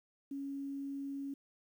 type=tone with quantisation; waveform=sine; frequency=277.2 Hz; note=C#4; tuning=in tune; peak=-38 dBFS; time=0.31-1.34 s; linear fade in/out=5 ms; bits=11; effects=none